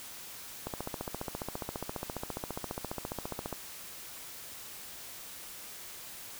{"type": "click train", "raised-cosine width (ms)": 1, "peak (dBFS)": -21, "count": 43, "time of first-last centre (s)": [0.67, 3.527], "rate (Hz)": 14.7, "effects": ["white hiss -46 dBFS RMS until 6.39 s"]}